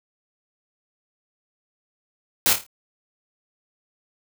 white noise with echo, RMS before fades -18 dBFS, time 2.46-2.53 s, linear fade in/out 0 ms, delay 27 ms, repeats 5, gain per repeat -7 dB, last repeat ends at 2.665 s, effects none

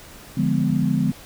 sine chord, D diminished seventh, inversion none, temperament equal with one note detuned, 146.83 / 174.61 / 207.7 / 250.1 Hz, D3 / F3 / Ab3 / Cb4, 0 / 0 / 0 / +22 cents, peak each -23 dBFS, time 0.37-1.12 s, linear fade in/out 5 ms, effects pink hiss -43 dBFS RMS until 1.25 s

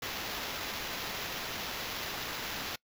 white noise with sample-and-hold, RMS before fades -38 dBFS, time 0.02-2.76 s, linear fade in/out 5 ms, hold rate 8820 Hz, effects noise-tail reverb RT60 0.1 s tail -24 dB re dry

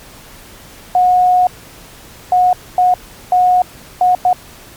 sine tone bursts at uneven times, 727 Hz, F#5, 31 cents flat, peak -7 dBFS, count 6, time 0.95-1.47 / 2.32-2.53 / 2.78-2.94 / 3.32-3.62 / 4.01-4.15 / 4.25-4.33 s, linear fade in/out 2 ms, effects pink hiss -38 dBFS RMS until 4.76 s + MP3 96 kbps

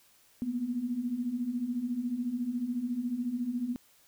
sine beating tone pair, 233.1 / 247.1 Hz, A#3 / B3, 0 / +1 cents, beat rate 14 Hz, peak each -36 / -31 dBFS, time 0.42-3.76 s, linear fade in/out 0 ms, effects white hiss -63 dBFS RMS until 4.07 s

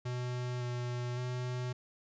square tone with pitch steps, 124 / 122.5 / 124.9 Hz, B2 / B2 / B2, +7 / -14 / +20 cents, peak -35 dBFS, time 0.05-1.73 s, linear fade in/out 10 ms, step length 560 ms, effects resampled to 16000 Hz

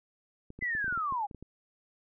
clicks, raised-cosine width 3 ms, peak -32 dBFS, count 12, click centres 0.504 / 0.59 / 0.625 / 0.751 / 0.844 / 0.88 / 0.926 / 0.976 / 1.124 / 1.312 / 1.347 / 1.426 s
sine linear sweep, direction down, 2046 to 784 Hz, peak -29 dBFS, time 0.61-1.27 s, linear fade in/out 20 ms
effects none

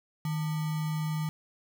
sine tone with sample-and-hold, 155.56 Hz, D#3, in tune, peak -28 dBFS, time 0.25-1.29 s, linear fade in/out 2 ms, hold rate 1050 Hz, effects none

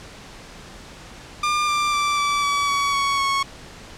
sawtooth tone with pitch steps, 1200 / 1185.5 / 1171.2 / 1157.1 / 1143.2 / 1129.4 / 1115.8 / 1102.3 Hz, D6 / D6 / D6 / D6 / D6 / C#6 / C#6 / C#6, +37 / +16 / -5 / -26 / -47 / +32 / +11 / -10 cents, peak -15 dBFS, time 1.43-3.43 s, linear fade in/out 5 ms, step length 250 ms, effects pink hiss -41 dBFS RMS until 3.97 s + low-pass 7000 Hz 12 dB/octave

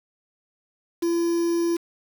triangle tone with quantisation, 339.7 Hz, F4, 48 cents flat, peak -18 dBFS, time 1.02-1.77 s, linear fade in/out 10 ms, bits 6, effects none

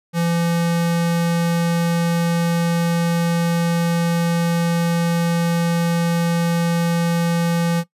square tone, 169.5 Hz, E3, 49 cents sharp, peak -17 dBFS, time 0.13-7.84 s, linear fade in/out 50 ms, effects noise-tail reverb RT60 0.1 s tail -17 dB re dry + resampled to 32000 Hz

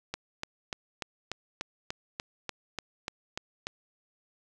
click train, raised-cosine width 0.2 ms, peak -16 dBFS, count 13, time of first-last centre 0.14-3.669 s, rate 3.4 Hz, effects none

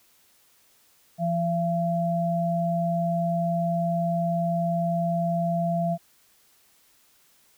sine tone pair together, 170 / 680 Hz, F3 / F5, -46 / -46 cents, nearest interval 2 octaves, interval 2400 cents, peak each -25 dBFS, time 1.18-5.98 s, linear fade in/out 50 ms, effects white hiss -61 dBFS RMS until 7.57 s

